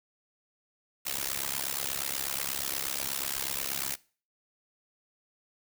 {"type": "noise with amplitude modulation", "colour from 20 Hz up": "white", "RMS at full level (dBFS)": -29, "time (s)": [1.05, 3.96], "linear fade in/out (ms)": 20, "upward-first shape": "sine", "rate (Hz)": 68.3, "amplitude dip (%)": 100, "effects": ["noise-tail reverb RT60 0.4 s tail -22 dB re dry"]}